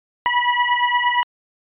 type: beating tone pair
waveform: 25% pulse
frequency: 970 / 978.6 Hz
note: B5 / B5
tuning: -31 / -16 cents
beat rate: 8.6 Hz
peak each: -15 dBFS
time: 0.26-1.23 s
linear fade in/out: 0 ms
effects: resampled to 8000 Hz